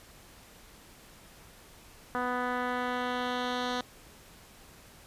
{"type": "tone with low-pass filter sweep", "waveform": "10% pulse", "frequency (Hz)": 248.1, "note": "B3", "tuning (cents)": 8, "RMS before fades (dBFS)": -32, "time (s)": [2.15, 3.81], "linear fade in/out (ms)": 0, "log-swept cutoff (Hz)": [1500, 4400], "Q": 1.6, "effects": ["pink hiss -54 dBFS RMS until 5.06 s", "resampled to 32000 Hz"]}